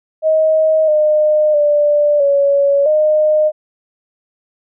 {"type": "tone with pitch steps", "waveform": "sine", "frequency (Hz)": [630, 609, 589, 562, 613], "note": ["D#5", "D#5", "D5", "C#5", "D#5"], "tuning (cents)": [21, -37, 5, 24, -26], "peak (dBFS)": -9, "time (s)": [0.22, 3.52], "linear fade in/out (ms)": 50, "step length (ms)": 660, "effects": []}